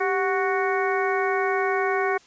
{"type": "harmonic tone with a mistuned harmonic", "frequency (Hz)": 370, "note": "F#4", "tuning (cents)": 0, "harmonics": [1, 2, 3, 4, 5, 6], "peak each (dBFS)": [-24, -27, -29, -30, -31, -32], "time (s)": [0, 2.18], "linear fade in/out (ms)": 10, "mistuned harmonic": 1, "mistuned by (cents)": 100, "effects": ["white hiss -54 dBFS RMS until 2.26 s", "resampled to 16000 Hz"]}